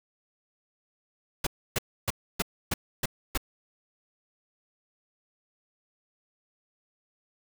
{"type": "noise bursts", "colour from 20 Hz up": "pink", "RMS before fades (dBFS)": -27, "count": 7, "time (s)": [1.44, 3.376], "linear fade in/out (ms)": 5, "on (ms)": 28, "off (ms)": 290, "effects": []}